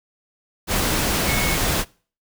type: tone in noise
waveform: sine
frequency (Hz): 2200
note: C#7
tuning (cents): -14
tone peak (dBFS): -25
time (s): 1.25-1.58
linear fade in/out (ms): 50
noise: pink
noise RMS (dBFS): -21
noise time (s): 0.67-1.85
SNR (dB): -7
effects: noise-tail reverb RT60 0.4 s tail -23 dB re dry